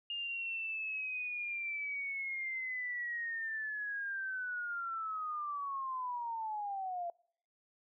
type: linear sweep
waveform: sine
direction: down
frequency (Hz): 2829 to 680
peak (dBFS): -36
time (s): 0.1-7.1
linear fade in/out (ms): 2
effects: noise-tail reverb RT60 0.6 s tail -24 dB re dry